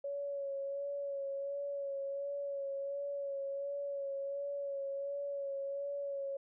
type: tone with vibrato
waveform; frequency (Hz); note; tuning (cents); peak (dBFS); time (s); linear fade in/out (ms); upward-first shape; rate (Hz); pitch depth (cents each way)
sine; 559; C#5; +14; -36; 0.04-6.37; 5; sine; 1.4; 25
effects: none